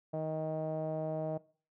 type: tone with low-pass filter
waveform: sawtooth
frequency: 157.1 Hz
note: D#3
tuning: 17 cents sharp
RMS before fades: -36 dBFS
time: 0.13-1.38 s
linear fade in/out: 10 ms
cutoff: 660 Hz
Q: 5.8
effects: noise-tail reverb RT60 0.4 s tail -20 dB re dry